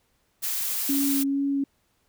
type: noise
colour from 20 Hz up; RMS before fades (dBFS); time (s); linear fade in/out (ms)
blue; -28; 0.42-1.24; 20
type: tone with vibrato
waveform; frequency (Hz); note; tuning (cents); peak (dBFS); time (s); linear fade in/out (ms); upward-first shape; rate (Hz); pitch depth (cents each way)
sine; 277.6; C#4; +3; -22; 0.89-1.64; 5; sine; 2.2; 11
effects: pink hiss -69 dBFS RMS until 2.08 s